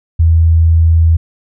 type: tone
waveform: sine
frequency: 82 Hz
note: E2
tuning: 9 cents flat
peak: -5 dBFS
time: 0.19-1.17 s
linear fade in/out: 10 ms
effects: none